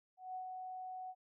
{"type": "tone with ADSR envelope", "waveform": "sine", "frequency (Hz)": 743, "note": "F#5", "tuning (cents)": 7, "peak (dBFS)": -40, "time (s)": [0.17, 1.15], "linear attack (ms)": 180, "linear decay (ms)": 95, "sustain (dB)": -3, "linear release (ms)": 54, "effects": []}